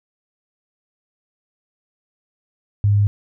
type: tone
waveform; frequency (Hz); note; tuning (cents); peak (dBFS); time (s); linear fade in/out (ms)
sine; 102.3; G#2; -26; -12; 2.84-3.07; 0
effects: none